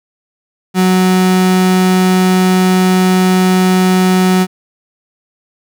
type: tone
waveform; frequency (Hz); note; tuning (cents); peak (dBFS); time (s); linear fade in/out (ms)
35% pulse; 185; F#3; 0; -6; 0.74-4.47; 50
effects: none